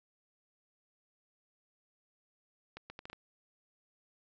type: accelerating click train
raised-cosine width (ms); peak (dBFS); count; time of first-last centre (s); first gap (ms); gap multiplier
0.3; -29; 6; 2.77-3.131; 130; 0.7
effects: resampled to 16000 Hz